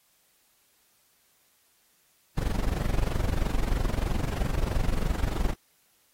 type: noise with amplitude modulation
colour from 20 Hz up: brown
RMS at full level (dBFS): -23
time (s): 2.37-5.54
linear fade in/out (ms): 10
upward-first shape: sine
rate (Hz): 23.1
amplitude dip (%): 80
effects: white hiss -66 dBFS RMS until 6.13 s + AAC 48 kbps